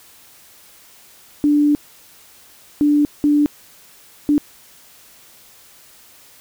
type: tone bursts at uneven times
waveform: sine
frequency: 293.7 Hz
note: D4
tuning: in tune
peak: -11 dBFS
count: 4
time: 1.44-1.75 / 2.81-3.05 / 3.24-3.46 / 4.29-4.38 s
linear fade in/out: 0 ms
effects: white hiss -47 dBFS RMS until 6.4 s